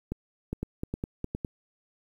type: two click trains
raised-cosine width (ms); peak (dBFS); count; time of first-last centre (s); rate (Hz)
3; -18 / -18; 5 / 4; 0.63-1.448 / 0.12-1.35; 4.89 / 2.44
effects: 9-bit